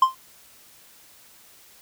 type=tone with exponential decay; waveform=triangle; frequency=1046.5 Hz; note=C6; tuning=in tune; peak=-7 dBFS; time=0.02-0.15 s; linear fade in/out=5 ms; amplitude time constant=28 ms; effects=white hiss -52 dBFS RMS until 1.81 s